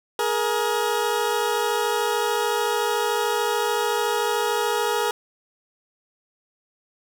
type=tone pair together; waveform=20% pulse; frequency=418.6 / 472.2 Hz; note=G#4 / A#4; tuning=+14 / +22 cents; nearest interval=major second; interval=208 cents; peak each=-19 dBFS; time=0.19-5.11 s; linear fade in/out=2 ms; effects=none